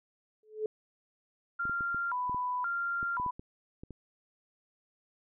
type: tone with exponential growth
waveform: sine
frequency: 431.1 Hz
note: A4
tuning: 35 cents flat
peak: -26 dBFS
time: 0.43-0.66 s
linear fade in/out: 2 ms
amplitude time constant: 49 ms
type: tone with vibrato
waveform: sine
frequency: 1174.7 Hz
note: D6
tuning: in tune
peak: -30 dBFS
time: 1.59-3.31 s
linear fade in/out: 10 ms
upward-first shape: square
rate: 0.95 Hz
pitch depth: 290 cents each way
type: clicks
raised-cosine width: 3 ms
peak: -31 dBFS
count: 12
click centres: 1.654 / 1.696 / 1.808 / 1.946 / 2.296 / 2.346 / 3.029 / 3.199 / 3.263 / 3.395 / 3.835 / 3.907 s
effects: none